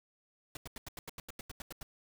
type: noise bursts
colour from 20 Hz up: pink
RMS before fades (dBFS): -44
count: 13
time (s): 0.55-1.83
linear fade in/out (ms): 2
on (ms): 20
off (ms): 85
effects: none